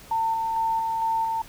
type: tone with tremolo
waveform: sine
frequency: 900 Hz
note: A5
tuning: 39 cents sharp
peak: -21 dBFS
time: 0.11-1.42 s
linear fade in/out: 5 ms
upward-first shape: square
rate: 2.2 Hz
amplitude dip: 25%
effects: pink hiss -47 dBFS RMS until 1.48 s